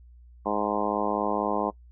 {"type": "harmonic tone", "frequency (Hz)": 104.1, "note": "G#2", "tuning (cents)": 5, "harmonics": [2, 3, 4, 5, 6, 7, 8, 9, 10], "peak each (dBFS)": [-33, -33, -33, -33, -33, -33, -33, -33, -33], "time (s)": [0.45, 1.71], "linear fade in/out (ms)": 20, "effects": ["noise-tail reverb RT60 0.1 s tail -22 dB re dry", "added 60 Hz sine -48 dBFS peak until 1.91 s"]}